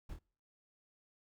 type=noise with echo; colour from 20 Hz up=brown; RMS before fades=-45 dBFS; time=0.09-0.14 s; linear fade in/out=5 ms; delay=25 ms; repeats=2; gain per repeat=-5 dB; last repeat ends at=0.19 s; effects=noise-tail reverb RT60 0.5 s tail -26 dB re dry